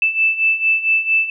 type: beating tone pair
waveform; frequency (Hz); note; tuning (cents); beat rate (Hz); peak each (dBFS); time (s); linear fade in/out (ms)
sine; 2637 / 2641.4; E7 / E7; 0 / +3; 4.4; -19 / -15; 0.02-1.3; 2
effects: none